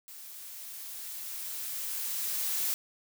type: noise with level ramp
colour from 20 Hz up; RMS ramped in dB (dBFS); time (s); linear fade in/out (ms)
blue; -47 to -30; 0.08-2.74; 0
effects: none